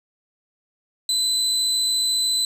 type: tone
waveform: 30% pulse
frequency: 4023 Hz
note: B7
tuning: 31 cents sharp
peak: -16 dBFS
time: 1.09-2.45 s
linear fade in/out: 2 ms
effects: resampled to 32000 Hz + 8-bit